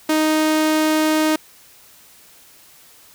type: tone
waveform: sawtooth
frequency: 311.1 Hz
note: D#4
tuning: in tune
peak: -11 dBFS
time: 0.09-1.36 s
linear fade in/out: 5 ms
effects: white hiss -48 dBFS RMS until 3.14 s